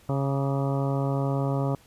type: harmonic tone with a mistuned harmonic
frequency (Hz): 137.6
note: C#3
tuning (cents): -12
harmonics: 1 / 2 / 3 / 4 / 5 / 6 / 7 / 8 / 9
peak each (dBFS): -25 / -31 / -34 / -33 / -36 / -41 / -39 / -42 / -42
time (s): 0.09-1.75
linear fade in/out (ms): 2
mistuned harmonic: 8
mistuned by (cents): +68
effects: pink hiss -57 dBFS RMS until 1.86 s + resampled to 32000 Hz